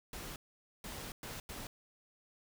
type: noise bursts at uneven times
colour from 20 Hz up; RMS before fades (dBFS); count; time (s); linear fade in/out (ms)
pink; -45; 4; 0.13-0.36 / 0.84-1.12 / 1.23-1.4 / 1.49-1.67; 2
effects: none